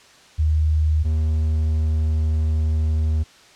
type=tone pair in turn; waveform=sine / triangle; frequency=77.5 / 78.08 Hz; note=D#2 / D#2; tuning=-6 / +7 cents; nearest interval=unison; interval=13 cents; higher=second; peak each=-15 dBFS; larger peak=neither; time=0.38-1.04 / 1.04-3.24 s; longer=second; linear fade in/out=20 ms; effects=white hiss -49 dBFS RMS until 3.55 s + low-pass 6000 Hz 12 dB/octave